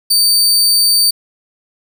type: tone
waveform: sawtooth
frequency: 4600 Hz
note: D8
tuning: 37 cents flat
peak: -6 dBFS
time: 0.1-1.11 s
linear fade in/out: 10 ms
effects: none